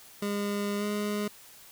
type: tone with pitch glide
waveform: 25% pulse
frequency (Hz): 203.8 to 207.5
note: G#3 to G#3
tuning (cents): -32 to -1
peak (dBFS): -25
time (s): 0.22-1.28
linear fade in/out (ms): 5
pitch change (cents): +31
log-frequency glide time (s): 0.78-0.84
effects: white hiss -52 dBFS RMS until 1.71 s